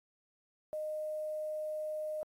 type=tone with quantisation; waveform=sine; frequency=615 Hz; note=D#5; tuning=20 cents flat; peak=-35 dBFS; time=0.73-2.23 s; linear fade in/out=0 ms; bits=10; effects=AAC 48 kbps